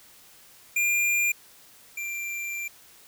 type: tone pair in turn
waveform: square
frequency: 2400 / 2366 Hz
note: D7 / D7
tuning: +37 / +12 cents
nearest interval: unison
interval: 25 cents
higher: first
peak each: -22 / -31 dBFS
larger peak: first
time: 0.76-1.32 / 1.97-2.68 s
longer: second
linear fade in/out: 5 ms
effects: white hiss -53 dBFS RMS until 3.07 s